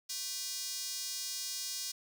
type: tone with high-pass filter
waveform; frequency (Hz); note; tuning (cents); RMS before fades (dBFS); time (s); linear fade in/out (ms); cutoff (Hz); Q
square; 220; A3; 0; -39; 0.09-1.92; 10; 5200; 1.9
effects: none